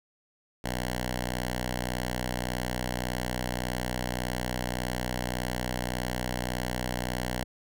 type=tone with notch filter; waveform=5% pulse; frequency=61.74 Hz; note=B1; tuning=in tune; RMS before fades=-32 dBFS; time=0.64-7.44 s; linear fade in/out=5 ms; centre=380 Hz; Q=1.3; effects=none